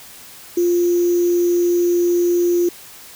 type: tone with sample-and-hold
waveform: sine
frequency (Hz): 349.2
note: F4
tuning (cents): 0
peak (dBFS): -13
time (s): 0.57-2.69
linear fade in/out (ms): 5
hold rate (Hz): 6300
effects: white hiss -40 dBFS RMS until 3.15 s